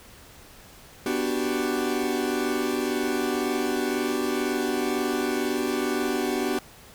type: chord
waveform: 40% pulse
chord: G major seventh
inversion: first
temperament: equal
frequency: 246.9 / 293.7 / 370 / 392 Hz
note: B3 / D4 / F#4 / G4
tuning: 0 / 0 / 0 / 0 cents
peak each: -29 / -29 / -28 / -30 dBFS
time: 1.06-6.59 s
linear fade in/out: 2 ms
effects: pink hiss -49 dBFS RMS until 6.94 s